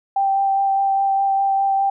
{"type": "tone with vibrato", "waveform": "sine", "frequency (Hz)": 784, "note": "G5", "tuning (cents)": 0, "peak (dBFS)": -15, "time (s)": [0.16, 1.9], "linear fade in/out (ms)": 5, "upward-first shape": "sine", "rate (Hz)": 4.9, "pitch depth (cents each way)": 11, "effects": []}